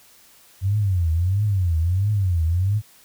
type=tone with vibrato; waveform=sine; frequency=92.1 Hz; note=F#2; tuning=7 cents flat; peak=-17 dBFS; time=0.61-2.82 s; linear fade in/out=50 ms; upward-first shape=triangle; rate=1.5 Hz; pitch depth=270 cents each way; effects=white hiss -52 dBFS RMS until 3.04 s